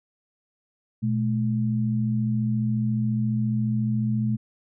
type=tone pair together; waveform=sine; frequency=120.53 / 214.9 Hz; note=B2 / A3; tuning=-42 / -41 cents; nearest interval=minor seventh; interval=1001 cents; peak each=-24 dBFS; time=1.02-4.37 s; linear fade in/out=20 ms; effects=none